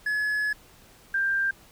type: tone pair in turn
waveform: triangle / sine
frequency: 1700 / 1586.2 Hz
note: G#6 / G6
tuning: +40 / +20 cents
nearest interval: minor second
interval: 120 cents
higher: first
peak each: -22 dBFS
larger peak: neither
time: 0.06-0.53 / 1.14-1.51 s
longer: first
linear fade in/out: 5 ms
effects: pink hiss -54 dBFS RMS until 1.71 s